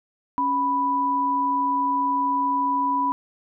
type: tone pair together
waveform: sine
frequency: 277.2 / 987.8 Hz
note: C#4 / B5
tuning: 0 / 0 cents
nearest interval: octave + minor seventh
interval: 2200 cents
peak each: -28 / -20 dBFS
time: 0.38-3.12 s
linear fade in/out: 0 ms
effects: none